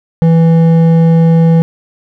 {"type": "tone with hard clipping", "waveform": "sine", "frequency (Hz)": 164.81, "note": "E3", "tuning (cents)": 0, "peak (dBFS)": -6, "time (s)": [0.22, 1.62], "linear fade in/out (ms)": 0, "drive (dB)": 8, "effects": []}